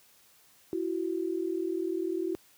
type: tone pair together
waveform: sine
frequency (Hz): 334.2 / 374.3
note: E4 / F#4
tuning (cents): +24 / +20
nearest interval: major second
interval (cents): 196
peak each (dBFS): -31 / -32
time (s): 0.73-2.35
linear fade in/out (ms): 0
effects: white hiss -61 dBFS RMS until 2.57 s + high-pass 60 Hz 12 dB/octave